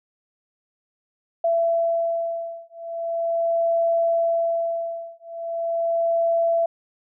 sine beating tone pair, 670 / 670.4 Hz, E5 / E5, +28 / +29 cents, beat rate 0.4 Hz, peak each -23 / -23 dBFS, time 1.44-6.66 s, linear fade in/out 5 ms, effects none

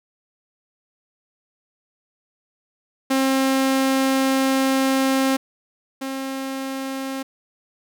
sawtooth tone pair in turn, 266.8 / 267.9 Hz, C4 / C4, +34 / +41 cents, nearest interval unison, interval 7 cents, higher second, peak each -13 / -22 dBFS, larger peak first, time 3.1-5.37 / 6.01-7.23 s, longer first, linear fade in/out 10 ms, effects none

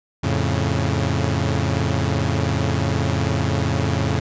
sawtooth chord, F augmented, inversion none, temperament equal, 87.31 / 110 / 138.59 Hz, F2 / A2 / C#3, 0 / 0 / 0 cents, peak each -19 dBFS, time 0.23-4.2 s, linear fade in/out 10 ms, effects resampled to 16000 Hz

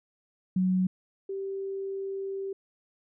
sine tone pair in turn, 185.2 / 389.7 Hz, F#3 / G4, +2 / -10 cents, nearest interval octave + minor second, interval 1288 cents, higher second, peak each -22 / -31 dBFS, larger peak first, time 0.56-0.87 / 1.29-2.53 s, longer second, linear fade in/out 5 ms, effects none

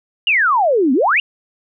sine exponential two-way sweep, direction down then up, 2936 to 242.5 to 2936 Hz, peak -11 dBFS, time 0.27-1.2 s, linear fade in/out 2 ms, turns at 0.93 s, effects none

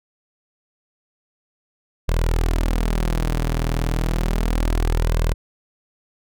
sawtooth tone with flanger, 40.61 Hz, E1, 25 cents flat, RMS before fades -20 dBFS, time 2.08-5.34 s, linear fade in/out 10 ms, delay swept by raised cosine 1.9 to 7.2 ms, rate 0.32 Hz, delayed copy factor +0.5, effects none

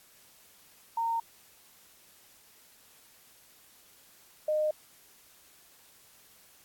sine tone pair in turn, 918 / 612.7 Hz, A#5 / D#5, -27 / -27 cents, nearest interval perfect fifth, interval 700 cents, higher first, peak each -27 / -25 dBFS, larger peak second, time 0.97-1.2 / 4.48-4.71 s, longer neither, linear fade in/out 5 ms, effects white hiss -59 dBFS RMS until 6.64 s + AAC 64 kbps

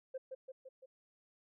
sine tone with echo, 523.3 Hz, C5, in tune, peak -37 dBFS, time 0.14-0.18 s, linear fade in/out 10 ms, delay 170 ms, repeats 4, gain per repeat -4 dB, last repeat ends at 0.86 s, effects tanh soft clip ceiling -36 dBFS

